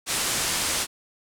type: low-pass noise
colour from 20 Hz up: white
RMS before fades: -26 dBFS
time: 0.06-0.87 s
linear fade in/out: 50 ms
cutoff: 10000 Hz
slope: 24 dB/octave
effects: none